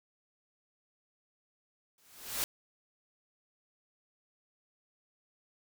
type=noise with exponential growth; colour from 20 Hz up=white; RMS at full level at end=-30 dBFS; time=1.98-2.44 s; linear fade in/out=1 ms; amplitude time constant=100 ms; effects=none